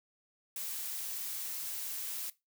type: noise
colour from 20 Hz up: blue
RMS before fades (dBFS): -39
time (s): 0.56-2.3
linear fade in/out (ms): 2
effects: noise-tail reverb RT60 0.2 s tail -18 dB re dry